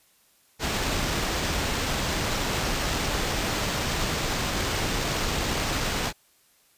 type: noise with sample-and-hold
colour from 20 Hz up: pink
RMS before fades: -27 dBFS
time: 0.59-6.13 s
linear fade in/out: 50 ms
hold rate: 11025 Hz
effects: white hiss -62 dBFS RMS until 6.77 s + resampled to 32000 Hz